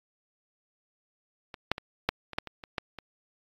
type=clicks; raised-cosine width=0.3 ms; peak=-24 / -8 / -20 / -7 / -24 / -11 / -23 / -26 / -13 / -24 dBFS; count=10; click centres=1.542 / 1.716 / 1.781 / 2.09 / 2.333 / 2.385 / 2.473 / 2.638 / 2.782 / 2.987 s; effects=AAC 32 kbps